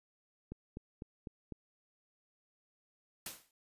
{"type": "click train", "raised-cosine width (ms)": 3, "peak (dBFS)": -30, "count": 5, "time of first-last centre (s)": [0.52, 1.523], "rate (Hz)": 3.99}
{"type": "noise with exponential decay", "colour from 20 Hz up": "white", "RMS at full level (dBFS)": -39, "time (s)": [3.26, 3.51], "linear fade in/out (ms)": 2, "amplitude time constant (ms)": 54}
{"effects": ["resampled to 32000 Hz"]}